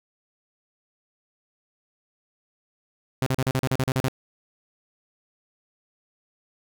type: tone bursts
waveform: sawtooth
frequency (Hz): 130.9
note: C3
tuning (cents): +1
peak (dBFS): -17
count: 11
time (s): 3.22-4.083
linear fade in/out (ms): 0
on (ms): 43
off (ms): 39
effects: none